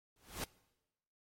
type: noise with exponential growth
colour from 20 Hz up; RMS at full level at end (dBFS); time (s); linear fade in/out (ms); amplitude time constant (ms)
pink; -36; 0.16-0.44; 2; 60
effects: noise-tail reverb RT60 1.0 s tail -22 dB re dry + MP3 64 kbps